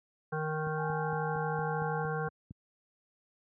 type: harmonic tone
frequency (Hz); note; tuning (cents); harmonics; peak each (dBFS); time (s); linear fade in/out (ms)
155.56; D#3; 0; 1 / 3 / 5 / 7 / 9 / 10; -34 / -36 / -39 / -42 / -42 / -42; 0.32-2.29; 10
type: click train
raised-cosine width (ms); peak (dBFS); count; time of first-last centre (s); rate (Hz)
5; -30; 9; 0.67-2.509; 4.35
type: tone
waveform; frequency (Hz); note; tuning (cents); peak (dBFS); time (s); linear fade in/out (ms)
sine; 830.6; G#5; 0; -37; 0.76-2.06; 50
effects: high-pass 100 Hz 12 dB/octave